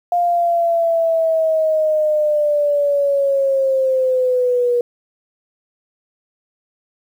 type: linear sweep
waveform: sine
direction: down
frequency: 704 to 480.5 Hz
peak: -13 dBFS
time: 0.12-4.81 s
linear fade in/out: 2 ms
effects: 8-bit